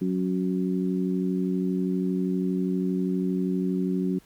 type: harmonic tone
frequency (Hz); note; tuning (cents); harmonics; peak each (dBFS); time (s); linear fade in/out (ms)
92.5; F#2; 0; 2 / 3 / 4; -25 / -29 / -31; 0.01-4.19; 10
effects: pink hiss -58 dBFS RMS until 4.25 s